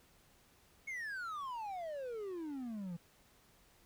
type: exponential sweep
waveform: triangle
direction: down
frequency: 2217 to 164.81 Hz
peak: -38 dBFS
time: 0.87-2.97 s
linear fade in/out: 10 ms
effects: pink hiss -67 dBFS RMS until 3.85 s